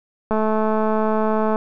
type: click train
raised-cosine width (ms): 1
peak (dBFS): -8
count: 272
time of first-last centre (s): 0.31-1.559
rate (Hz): 217
effects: none